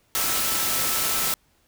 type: tone in noise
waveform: sine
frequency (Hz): 1318.5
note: E6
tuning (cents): 0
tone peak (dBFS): -35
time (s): 0.15-1.34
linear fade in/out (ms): 0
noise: white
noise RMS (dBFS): -24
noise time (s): 0.15-1.34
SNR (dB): -14
effects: pink hiss -64 dBFS RMS until 1.67 s